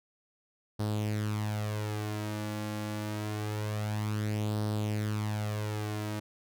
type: tone with flanger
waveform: sawtooth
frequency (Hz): 106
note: G#2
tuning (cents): +36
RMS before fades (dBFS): -33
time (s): 0.79-6.2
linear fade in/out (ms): 10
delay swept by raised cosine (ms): 0.21 to 3.61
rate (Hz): 0.26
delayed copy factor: +0.6
effects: none